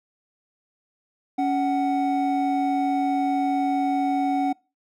triangle tone pair together, 279.4 / 745.9 Hz, C#4 / F#5, +14 / +14 cents, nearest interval octave + perfect fourth, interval 1700 cents, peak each -21 / -21 dBFS, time 1.38-4.53 s, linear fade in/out 10 ms, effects noise-tail reverb RT60 0.3 s tail -25 dB re dry

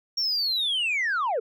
sine linear sweep, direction down, 5590 to 408.3 Hz, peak -21 dBFS, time 0.17-1.4 s, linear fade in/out 10 ms, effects tanh soft clip ceiling -21 dBFS

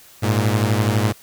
sawtooth beating tone pair, 103.83 / 115.83 Hz, G#2 / A#2, 0 / -11 cents, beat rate 12 Hz, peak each -14 / -16 dBFS, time 0.22-1.13 s, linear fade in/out 20 ms, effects white hiss -47 dBFS RMS until 1.22 s

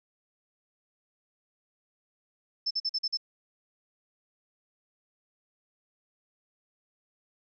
sine tone bursts, 5274 Hz, E8, in tune, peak -26 dBFS, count 6, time 2.66-3.173 s, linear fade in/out 10 ms, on 48 ms, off 45 ms, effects none

